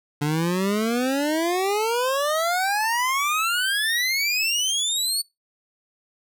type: exponential sweep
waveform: 25% pulse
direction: up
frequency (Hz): 144.2 to 4500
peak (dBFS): -17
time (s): 0.21-5.22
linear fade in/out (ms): 10
effects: noise-tail reverb RT60 0.2 s tail -23 dB re dry